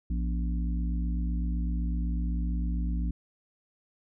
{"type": "harmonic tone with a mistuned harmonic", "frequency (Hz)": 57.9, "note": "A#1", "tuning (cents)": -11, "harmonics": [1, 3, 4, 5], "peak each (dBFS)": [-27, -35, -40, -42], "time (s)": [0.1, 3.11], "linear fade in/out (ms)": 5, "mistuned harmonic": 4, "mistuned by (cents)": 75, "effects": []}